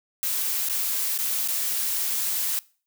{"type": "noise with dropouts", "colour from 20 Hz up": "blue", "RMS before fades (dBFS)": -26, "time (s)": [0.23, 2.59], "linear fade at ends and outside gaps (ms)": 0, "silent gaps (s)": [[0.687, 0.697], [1.177, 1.188], [1.477, 1.485]], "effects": ["noise-tail reverb RT60 0.4 s tail -22 dB re dry"]}